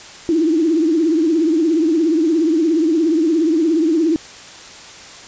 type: tone with vibrato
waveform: sine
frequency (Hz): 322.6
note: E4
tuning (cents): -37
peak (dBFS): -12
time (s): 0.29-4.16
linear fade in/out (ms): 0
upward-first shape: triangle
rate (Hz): 17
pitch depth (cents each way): 140
effects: white hiss -37 dBFS RMS until 5.27 s + resampled to 16000 Hz